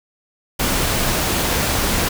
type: noise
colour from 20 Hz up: pink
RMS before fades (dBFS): -19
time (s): 0.59-2.09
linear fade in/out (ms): 10
effects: none